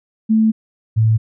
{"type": "tone pair in turn", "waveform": "sine", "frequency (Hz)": [220, 110.8], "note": ["A3", "A2"], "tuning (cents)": [0, 13], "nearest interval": "octave", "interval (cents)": 1187, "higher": "first", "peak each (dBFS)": -10, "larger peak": "neither", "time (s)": [[0.29, 0.52], [0.96, 1.18]], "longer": "first", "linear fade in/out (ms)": 20, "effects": []}